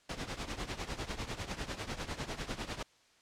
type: noise with tremolo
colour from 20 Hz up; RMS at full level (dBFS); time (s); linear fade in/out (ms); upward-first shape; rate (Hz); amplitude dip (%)
pink; -36; 0.09-2.83; 5; triangle; 10; 85
effects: white hiss -66 dBFS RMS until 3.21 s + low-pass 6000 Hz 12 dB/octave